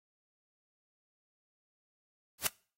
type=noise with exponential growth; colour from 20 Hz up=white; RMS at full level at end=-23 dBFS; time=2.38-2.47 s; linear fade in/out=5 ms; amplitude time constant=18 ms; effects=noise-tail reverb RT60 0.4 s tail -24 dB re dry + AAC 48 kbps